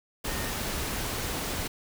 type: tone in noise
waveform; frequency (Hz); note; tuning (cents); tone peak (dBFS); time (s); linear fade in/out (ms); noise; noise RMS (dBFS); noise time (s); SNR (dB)
sine; 1839; A#6; -24; -41; 0.27-0.51; 10; pink; -32; 0.24-1.68; -12
effects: none